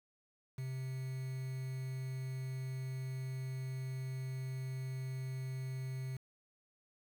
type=tone with quantisation; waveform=triangle; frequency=130.81 Hz; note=C3; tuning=in tune; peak=-36 dBFS; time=0.58-6.17 s; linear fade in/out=5 ms; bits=9; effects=none